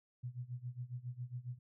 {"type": "tone with tremolo", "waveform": "sine", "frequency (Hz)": 123.47, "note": "B2", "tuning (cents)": 0, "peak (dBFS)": -38, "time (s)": [0.23, 1.59], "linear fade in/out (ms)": 10, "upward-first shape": "sine", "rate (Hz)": 7.3, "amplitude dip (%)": 90, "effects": []}